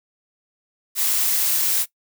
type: noise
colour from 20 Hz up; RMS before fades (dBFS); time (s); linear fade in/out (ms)
blue; -20; 0.95-1.86; 50
effects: noise-tail reverb RT60 0.1 s tail -19 dB re dry